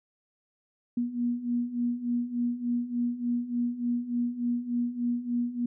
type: beating tone pair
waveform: sine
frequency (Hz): 238.6 / 242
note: A#3 / B3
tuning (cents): +41 / -35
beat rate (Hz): 3.4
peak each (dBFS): -32 / -28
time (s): 0.97-5.66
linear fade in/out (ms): 5
effects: none